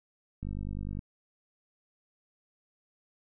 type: click train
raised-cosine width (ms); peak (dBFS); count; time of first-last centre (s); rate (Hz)
5; -25; 29; 0.43-0.991; 49.9
effects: none